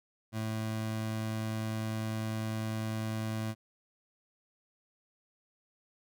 25% pulse tone, 110 Hz, A2, in tune, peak -29 dBFS, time 0.32-3.55 s, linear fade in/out 50 ms, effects none

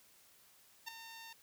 10% pulse tone with ADSR envelope, 910 Hz, A#5, 42 cents flat, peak -30 dBFS, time 0.86-1.33 s, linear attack 23 ms, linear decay 4 ms, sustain -11 dB, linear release 4 ms, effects white hiss -65 dBFS RMS until 1.42 s

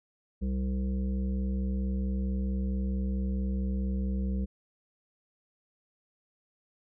harmonic tone, 64.5 Hz, C2, 24 cents flat, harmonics 1 / 3 / 5 / 7 / 8, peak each -29 / -32 / -47 / -47 / -50 dBFS, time 0.41-4.46 s, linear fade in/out 20 ms, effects none

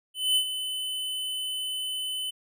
square tone with ADSR envelope, 3023 Hz, F#7, 36 cents sharp, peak -20 dBFS, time 0.14-2.31 s, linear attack 220 ms, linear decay 81 ms, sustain -10 dB, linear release 15 ms, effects none

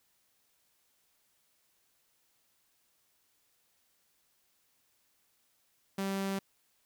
sawtooth tone, 194.9 Hz, G3, 10 cents flat, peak -28 dBFS, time 5.98-6.39 s, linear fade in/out 5 ms, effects white hiss -73 dBFS RMS until 6.85 s

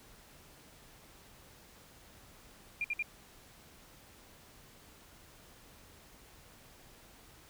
sine tone bursts, 2401 Hz, D7, 38 cents sharp, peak -31 dBFS, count 3, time 2.81-3.025 s, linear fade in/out 2 ms, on 33 ms, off 58 ms, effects pink hiss -58 dBFS RMS until 7.49 s

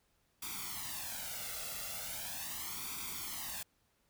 white noise with flanger, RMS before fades -42 dBFS, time 0.42-3.63 s, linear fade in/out 5 ms, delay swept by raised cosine 0.85 to 1.5 ms, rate 0.39 Hz, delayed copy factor +0.8, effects pink hiss -75 dBFS RMS until 4.09 s

